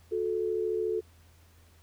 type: tone pair together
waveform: sine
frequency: 362.5 / 436.3 Hz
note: F#4 / A4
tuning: -35 / -15 cents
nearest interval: minor third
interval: 320 cents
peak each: -31 / -29 dBFS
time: 0.11-1.01 s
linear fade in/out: 20 ms
effects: added 83 Hz sine -57 dBFS peak until 1.82 s + pink hiss -63 dBFS RMS until 1.82 s